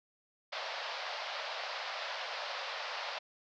pink band-pass noise, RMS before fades -40 dBFS, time 0.52-3.19 s, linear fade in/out 10 ms, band 550 to 5100 Hz, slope 48 dB/octave, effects none

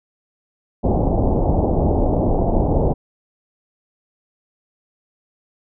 pink low-pass noise, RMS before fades -17 dBFS, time 0.83-2.94 s, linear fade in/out 20 ms, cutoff 820 Hz, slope 48 dB/octave, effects none

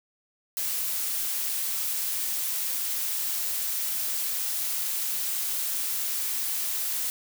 blue noise, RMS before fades -29 dBFS, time 0.57-7.1 s, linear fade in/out 0 ms, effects none

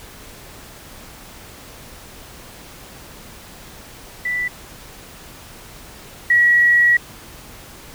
sine tone pair in turn, 1975.5 / 1921.5 Hz, B6 / B6, 0 / -48 cents, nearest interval unison, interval 48 cents, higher first, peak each -19 / -10 dBFS, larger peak second, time 4.25-4.48 / 6.3-6.97 s, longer second, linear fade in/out 5 ms, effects pink hiss -40 dBFS RMS until 7.94 s

